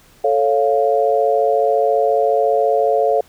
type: chord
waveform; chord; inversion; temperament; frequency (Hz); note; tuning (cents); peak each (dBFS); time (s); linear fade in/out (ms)
sine; A augmented; none; equal; 440 / 554.4 / 698.5; A4 / C#5 / E#5; 0 / 0 / 0; -17; 0.24-3.21; 5
effects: pink hiss -50 dBFS RMS until 3.28 s